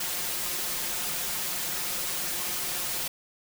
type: noise with comb filter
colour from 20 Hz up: white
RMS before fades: -31 dBFS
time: 0-3.08 s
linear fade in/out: 5 ms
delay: 5.6 ms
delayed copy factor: +0.8
effects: none